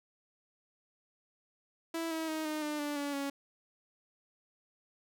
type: tone with pitch steps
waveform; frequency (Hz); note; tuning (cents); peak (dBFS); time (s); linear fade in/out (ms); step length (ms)
sawtooth; 329.6 / 321.9 / 314.4 / 307 / 299.8 / 292.8 / 285.9 / 279.2; E4 / E4 / D#4 / D#4 / D4 / D4 / D4 / C#4; 0 / -41 / +18 / -23 / +36 / -5 / -46 / +13; -30; 1.94-3.3; 5; 170
effects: none